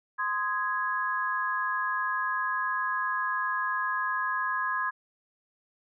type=chord; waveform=sine; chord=Ab major; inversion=first; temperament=just; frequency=1038.3 / 1245.9 / 1661.2 Hz; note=C6 / Eb6 / Ab6; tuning=-14 / +2 / 0 cents; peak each=-30 / -34 / -30 dBFS; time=0.18-4.91 s; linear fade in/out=20 ms; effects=none

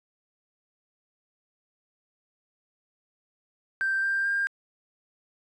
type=tone with pitch steps; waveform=triangle; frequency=1568 / 1584.4 / 1600.9 Hz; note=G6 / G6 / G6; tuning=0 / +18 / +36 cents; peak=-20 dBFS; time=3.81-4.47 s; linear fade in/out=0 ms; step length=220 ms; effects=tanh soft clip ceiling -21 dBFS + resampled to 24000 Hz

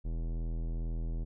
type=tone with tanh clipping; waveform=sine; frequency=41.11 Hz; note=E1; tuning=4 cents flat; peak=-34 dBFS; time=0.04-1.25 s; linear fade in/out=20 ms; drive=18 dB; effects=none

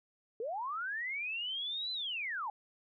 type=linear two-way sweep; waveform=sine; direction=up then down; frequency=419.3 to 4064 to 784 Hz; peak=-35 dBFS; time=0.4-2.5 s; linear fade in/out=2 ms; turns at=1.92 s; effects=none

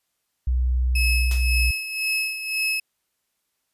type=tone; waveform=sine; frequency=62.5 Hz; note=B1; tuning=21 cents sharp; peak=-18 dBFS; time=0.47-1.71 s; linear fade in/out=5 ms
type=tone with tremolo; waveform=35% pulse; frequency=2583 Hz; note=E7; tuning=36 cents flat; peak=-19 dBFS; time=0.95-2.8 s; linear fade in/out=5 ms; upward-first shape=sine; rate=1.9 Hz; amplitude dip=65%
type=noise with exponential decay; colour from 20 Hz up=white; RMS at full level=-30 dBFS; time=1.31-1.55 s; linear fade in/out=2 ms; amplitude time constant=51 ms
effects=white hiss -75 dBFS RMS until 3.73 s + resampled to 32000 Hz

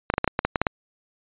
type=clicks; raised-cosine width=0.5 ms; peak=-5 dBFS; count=10; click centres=0.101 / 0.139 / 0.181 / 0.244 / 0.277 / 0.391 / 0.45 / 0.558 / 0.616 / 0.668 s; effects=resampled to 8000 Hz

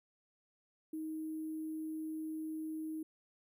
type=tone with sample-and-hold; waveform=sine; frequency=314.3 Hz; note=D#4; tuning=18 cents sharp; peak=-38 dBFS; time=0.93-3.03 s; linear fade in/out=5 ms; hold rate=11025 Hz; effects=none

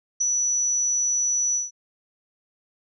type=tone with ADSR envelope; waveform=sine; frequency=5920 Hz; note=F#8; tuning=in tune; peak=-17 dBFS; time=0.2-1.71 s; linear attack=13 ms; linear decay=6 ms; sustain=-3 dB; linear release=160 ms; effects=none

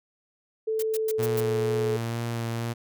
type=tone with pitch glide; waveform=sine; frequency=440 to 431.7 Hz; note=A4 to A4; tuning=0 to -33 cents; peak=-24 dBFS; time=0.67-1.97 s; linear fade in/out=10 ms; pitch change=-33 cents; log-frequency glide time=0.97-1.76 s
type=noise bursts; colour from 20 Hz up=blue; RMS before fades=-34 dBFS; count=5; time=0.79-1.405 s; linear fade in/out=5 ms; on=35 ms; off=110 ms
type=tone with vibrato; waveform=sawtooth; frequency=116.54 Hz; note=A#2; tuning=in tune; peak=-24 dBFS; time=1.18-2.74 s; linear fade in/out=20 ms; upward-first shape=sine; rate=2.1 Hz; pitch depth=15 cents each way
effects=none

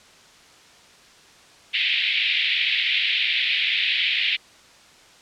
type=band-pass noise; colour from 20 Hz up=pink; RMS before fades=-22 dBFS; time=1.73-4.37 s; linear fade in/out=20 ms; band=2100 to 3800 Hz; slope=48 dB/octave; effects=white hiss -50 dBFS RMS until 5.21 s + low-pass 6000 Hz 12 dB/octave

